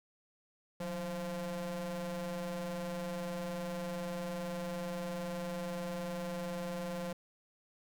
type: ring-modulated tone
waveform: 40% pulse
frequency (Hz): 171.2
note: F3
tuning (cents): -34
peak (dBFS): -33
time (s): 0.8-7.13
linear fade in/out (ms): 5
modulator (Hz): 353
effects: none